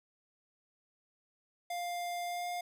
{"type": "tone with pitch glide", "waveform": "square", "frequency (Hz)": [701, 707.5], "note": ["F5", "F5"], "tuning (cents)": [6, 22], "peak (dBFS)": -36, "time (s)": [1.7, 2.61], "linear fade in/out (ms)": 5, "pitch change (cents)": 16, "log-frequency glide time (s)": [2.25, 2.48], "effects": []}